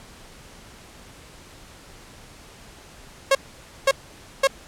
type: tone bursts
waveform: sawtooth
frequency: 544 Hz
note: C#5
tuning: 33 cents flat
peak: -10 dBFS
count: 3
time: 3.31-4.473 s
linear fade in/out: 5 ms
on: 41 ms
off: 520 ms
effects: pink hiss -46 dBFS RMS until 4.67 s + low-pass 10000 Hz 12 dB/octave